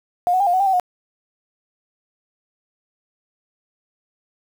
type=tone with pitch steps; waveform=sine; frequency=710 / 742 / 802 / 705 / 747 / 794 / 765 / 723 Hz; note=F5 / F#5 / G5 / F5 / F#5 / G5 / G5 / F#5; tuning=+28 / +5 / +39 / +16 / +16 / +22 / -42 / -40 cents; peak=-14 dBFS; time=0.27-0.798 s; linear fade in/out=0 ms; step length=66 ms; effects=7-bit